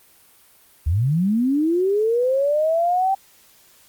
sine linear sweep, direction up, 69.3 to 784 Hz, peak -16 dBFS, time 0.86-3.15 s, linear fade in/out 10 ms, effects white hiss -53 dBFS RMS until 3.88 s + Opus 32 kbps

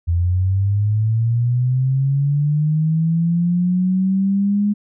sine linear sweep, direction up, 83.6 to 207.7 Hz, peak -14 dBFS, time 0.07-4.74 s, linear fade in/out 20 ms, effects none

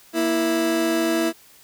30% pulse tone pair together, 236.1 / 329.6 Hz, A#3 / E4, +22 / 0 cents, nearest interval tritone, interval 578 cents, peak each -24 / -17 dBFS, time 0.13-1.33 s, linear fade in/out 50 ms, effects white hiss -51 dBFS RMS until 1.63 s

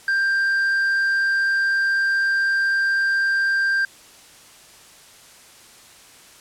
sine tone with tanh clipping, 1584 Hz, G6, 18 cents sharp, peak -18 dBFS, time 0.08-3.85 s, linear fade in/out 2 ms, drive 4 dB, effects white hiss -47 dBFS RMS until 6.4 s + low-pass 10000 Hz 12 dB/octave

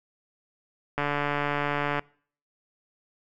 click train, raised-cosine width 0.5 ms, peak -12 dBFS, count 148, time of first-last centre 0.98-1.994 s, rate 145 Hz, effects noise-tail reverb RT60 0.5 s tail -24 dB re dry

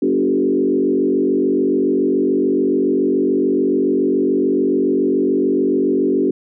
sine tone with frequency modulation, 329.6 Hz, E4, in tune, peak -13 dBFS, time 0.02-6.31 s, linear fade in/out 5 ms, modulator 47 Hz, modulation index 1.9, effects none

